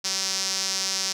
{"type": "tone with band-pass filter", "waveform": "sawtooth", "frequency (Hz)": 191.4, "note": "G3", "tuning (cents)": -41, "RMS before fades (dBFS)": -27, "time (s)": [0.04, 1.13], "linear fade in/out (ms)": 10, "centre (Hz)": 5500, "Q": 3.6, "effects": []}